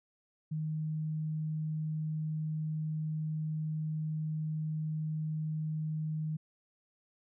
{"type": "tone", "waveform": "sine", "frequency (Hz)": 155.56, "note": "D#3", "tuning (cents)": 0, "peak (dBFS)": -32, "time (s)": [0.51, 6.37], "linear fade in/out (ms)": 10, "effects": []}